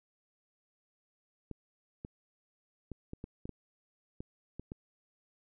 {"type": "clicks", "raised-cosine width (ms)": 3, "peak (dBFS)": -28, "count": 10, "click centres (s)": [1.513, 2.049, 2.917, 3.134, 3.241, 3.455, 3.493, 4.205, 4.596, 4.719], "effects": []}